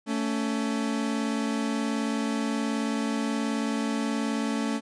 40% pulse tone pair together, 221.3 / 280 Hz, A3 / C#4, +10 / +18 cents, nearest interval major third, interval 408 cents, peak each -27 / -29 dBFS, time 0.06-4.81 s, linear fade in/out 50 ms, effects resampled to 22050 Hz

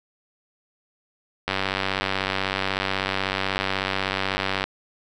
click train, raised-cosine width 0.3 ms, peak -7 dBFS, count 305, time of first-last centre 1.48-4.64 s, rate 96.2 Hz, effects none

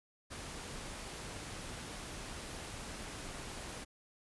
pink noise, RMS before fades -45 dBFS, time 0.3-3.85 s, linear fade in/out 20 ms, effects resampled to 24000 Hz

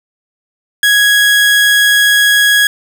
30% pulse tone, 1661.2 Hz, G#6, in tune, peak -4 dBFS, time 0.83-2.67 s, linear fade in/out 2 ms, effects none

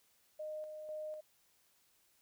sine tone with tremolo, 615 Hz, D#5, 20 cents flat, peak -40 dBFS, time 0.39-1.21 s, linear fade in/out 10 ms, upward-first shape square, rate 2 Hz, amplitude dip 40%, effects white hiss -72 dBFS RMS until 2.21 s

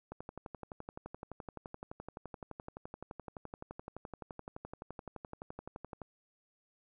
click train, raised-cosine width 1 ms, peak -29 dBFS, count 70, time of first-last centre 0.12-6.017 s, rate 11.7 Hz, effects none

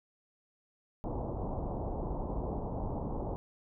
pink low-pass noise, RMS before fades -36 dBFS, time 1.04-3.36 s, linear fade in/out 0 ms, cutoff 950 Hz, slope 48 dB/octave, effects none

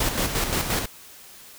pink noise with tremolo, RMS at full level -23 dBFS, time 0-0.86 s, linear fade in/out 5 ms, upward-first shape square, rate 5.7 Hz, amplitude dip 50%, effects white hiss -46 dBFS RMS until 1.58 s

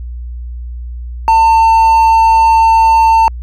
triangle tone, 899 Hz, A5, 37 cents sharp, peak -3 dBFS, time 1.28-3.28 s, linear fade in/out 0 ms, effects added 60 Hz sine -21 dBFS peak until 3.42 s

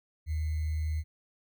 sine tone with sample-and-hold, 77.78 Hz, D#2, in tune, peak -28 dBFS, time 0.26-1.04 s, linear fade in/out 50 ms, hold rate 2100 Hz, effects none

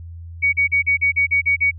sine tone bursts, 2249 Hz, C#7, 24 cents sharp, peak -13 dBFS, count 9, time 0.42-1.714 s, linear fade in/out 20 ms, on 110 ms, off 38 ms, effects added 84 Hz sine -32 dBFS peak until 1.78 s

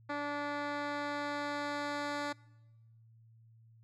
10% pulse tone with low-pass filter sweep, 290 Hz, D4, 22 cents flat, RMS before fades -37 dBFS, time 0.09-2.33 s, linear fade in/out 10 ms, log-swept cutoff 2700 to 5800 Hz, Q 0.76, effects noise-tail reverb RT60 1.0 s tail -23 dB re dry + added 113 Hz sine -58 dBFS peak until 3.83 s

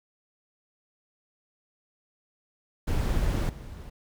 brown noise with level steps, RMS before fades -26 / -41 dBFS, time 2.87-3.9 s, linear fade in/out 10 ms, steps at 3.49 s, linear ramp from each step 5 ms, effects none

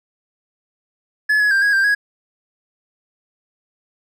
triangle tone with pitch steps, 1710 / 1684 / 1585 / 1653 / 1579 / 1659 Hz, A6 / G#6 / G6 / G#6 / G6 / G#6, -50 / +24 / +19 / -9 / +12 / -2 cents, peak -11 dBFS, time 1.29-1.95 s, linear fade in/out 10 ms, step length 110 ms, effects none

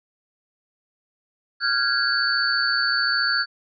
sine tone cluster, 1390 / 1511 / 1645 / 4490 Hz, F6 / F#6 / G#6 / C#8, -9 / +36 / -17 / +21 cents, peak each -24 / -27 / -25 / -23 dBFS, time 1.6-3.46 s, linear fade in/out 50 ms, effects none

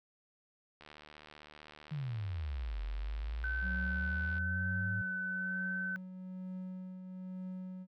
click train, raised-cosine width 0.3 ms, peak -36 dBFS, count 271, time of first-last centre 0.81-4.381 s, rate 75.6 Hz
sine exponential two-way sweep, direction down then up, 156.6 to 46.37 to 106.1 Hz, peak -35 dBFS, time 1.91-5.02 s, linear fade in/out 10 ms, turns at 2.83 s
sine tone with vibrato, 1520 Hz, F#6, 46 cents sharp, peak -35 dBFS, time 3.44-5.96 s, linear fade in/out 0 ms, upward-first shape sine, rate 1 Hz, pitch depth 15 cents each way
triangle tone with tremolo, 185 Hz, F#3, in tune, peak -37 dBFS, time 3.61-7.87 s, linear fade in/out 50 ms, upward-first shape triangle, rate 1.1 Hz, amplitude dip 50%
effects none

